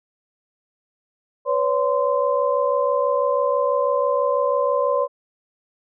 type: tone cluster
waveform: sine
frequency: 498.9 / 565 / 1035 Hz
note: B4 / C#5 / C6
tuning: +17 / +33 / -19 cents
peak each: -22 / -20 / -23 dBFS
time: 1.45-5.08 s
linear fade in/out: 50 ms
effects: none